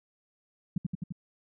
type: tone with echo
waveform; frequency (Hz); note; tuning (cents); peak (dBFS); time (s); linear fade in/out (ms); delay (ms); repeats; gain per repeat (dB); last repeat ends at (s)
sine; 174.61; F3; 0; -24; 0.76-0.78; 5; 86; 4; -2; 1.124
effects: none